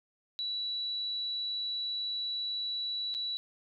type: tone with dropouts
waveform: sine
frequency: 3934 Hz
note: B7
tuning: 7 cents flat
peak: -32 dBFS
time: 0.39-3.37 s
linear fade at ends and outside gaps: 0 ms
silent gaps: 3.141-3.148 s
effects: none